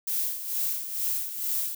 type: noise with tremolo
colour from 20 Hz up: violet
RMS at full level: -27 dBFS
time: 0.07-1.75 s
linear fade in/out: 5 ms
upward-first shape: sine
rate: 2.2 Hz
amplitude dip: 65%
effects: none